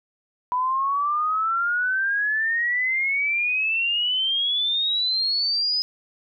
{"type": "exponential sweep", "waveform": "sine", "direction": "up", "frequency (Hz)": [987.8, 5060], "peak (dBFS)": -20, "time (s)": [0.52, 5.82], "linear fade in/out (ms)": 0, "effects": []}